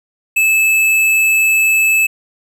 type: tone with tanh clipping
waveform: sine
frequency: 2612 Hz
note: E7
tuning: 17 cents flat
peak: -11 dBFS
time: 0.36-2.07 s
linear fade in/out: 10 ms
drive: 15 dB
effects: none